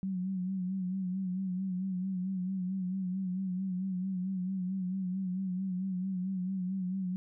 sine tone with vibrato, 186.7 Hz, F#3, 16 cents sharp, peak -31 dBFS, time 0.03-7.16 s, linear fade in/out 0 ms, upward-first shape sine, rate 4.5 Hz, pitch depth 60 cents each way, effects none

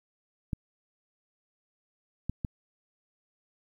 clicks, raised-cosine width 5 ms, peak -18 dBFS, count 3, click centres 0.532 / 2.296 / 2.448 s, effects 10-bit

